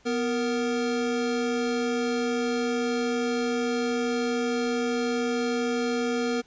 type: tone pair together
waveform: square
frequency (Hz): 246.9 / 466.1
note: B3 / A#4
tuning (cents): 0 / 0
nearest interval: major seventh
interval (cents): 1100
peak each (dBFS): -28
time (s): 0.05-6.42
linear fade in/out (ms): 20
effects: pink hiss -59 dBFS RMS until 6.46 s + resampled to 16000 Hz